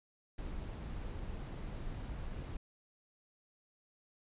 brown noise, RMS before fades -42 dBFS, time 0.38-2.57 s, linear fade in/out 5 ms, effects resampled to 8000 Hz

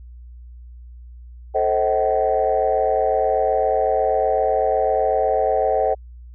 sine chord, A diminished seventh, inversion none, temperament just, 440 / 528 / 633.6 / 760.3 Hz, A4 / C5 / Eb5 / Gb5, 0 / +16 / +31 / +47 cents, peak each -22 / -21 / -21 / -20 dBFS, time 1.54-5.95 s, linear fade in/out 20 ms, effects tanh soft clip ceiling -8 dBFS + added 60 Hz sine -37 dBFS peak until 6.34 s

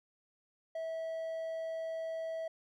triangle tone, 650 Hz, E5, 24 cents flat, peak -34 dBFS, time 0.75-2.48 s, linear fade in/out 5 ms, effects none

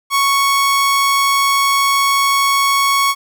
sawtooth tone, 1108.7 Hz, C#6, in tune, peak -8 dBFS, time 0.1-3.15 s, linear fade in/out 50 ms, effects none

